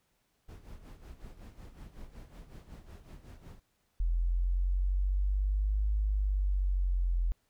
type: noise with tremolo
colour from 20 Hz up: brown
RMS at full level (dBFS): -46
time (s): 0.48-3.6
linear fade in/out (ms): 10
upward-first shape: sine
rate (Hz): 5.4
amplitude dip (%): 70
type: linear two-way sweep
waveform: sine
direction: up then down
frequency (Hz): 41.93 to 51.91 to 42.32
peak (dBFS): -26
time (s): 4-7.32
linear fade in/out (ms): 0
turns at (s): 5.93
effects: pink hiss -75 dBFS RMS until 7.49 s